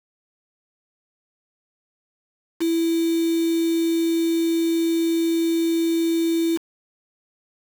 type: tone with quantisation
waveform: sine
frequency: 331.2 Hz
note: E4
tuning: 8 cents sharp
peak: -18 dBFS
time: 2.6-6.58 s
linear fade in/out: 20 ms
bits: 5
effects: none